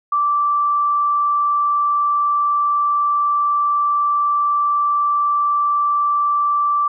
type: tone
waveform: sine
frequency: 1168 Hz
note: D6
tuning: 10 cents flat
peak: -14 dBFS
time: 0.12-6.88 s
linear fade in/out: 5 ms
effects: none